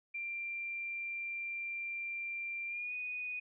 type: tone with pitch glide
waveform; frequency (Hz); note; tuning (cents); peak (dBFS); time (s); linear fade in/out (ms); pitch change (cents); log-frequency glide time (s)
sine; 2370 to 2479; D7 to D#7; +15 to -7; -37; 0.14-3.4; 10; +78; 2.67-2.94
effects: none